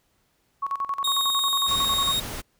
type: tone with tremolo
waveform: sine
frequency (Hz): 1108.7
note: C#6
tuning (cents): 0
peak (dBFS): -23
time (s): 0.62-2.12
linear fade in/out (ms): 10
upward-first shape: square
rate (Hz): 11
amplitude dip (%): 80
type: tone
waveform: 40% pulse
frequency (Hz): 3729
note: A#7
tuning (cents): 0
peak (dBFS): -21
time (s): 1.04-2.2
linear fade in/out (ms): 5
type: noise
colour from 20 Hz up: pink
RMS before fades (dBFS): -34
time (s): 1.67-2.42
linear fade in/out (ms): 20
effects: pink hiss -68 dBFS RMS until 2.59 s